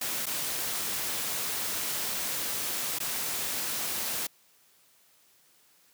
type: noise with dropouts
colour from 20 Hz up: white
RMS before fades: -32 dBFS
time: 0.01-4.27 s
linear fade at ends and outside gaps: 5 ms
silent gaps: 0.258-0.265 / 2.987-3.001 s
effects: white hiss -63 dBFS RMS until 5.93 s + high-pass 100 Hz 12 dB/octave